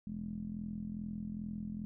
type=tone with low-pass filter; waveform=10% pulse; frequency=42.41 Hz; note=E1; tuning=50 cents sharp; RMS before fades=-41 dBFS; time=0.07-1.85 s; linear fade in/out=0 ms; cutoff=210 Hz; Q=7.6; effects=none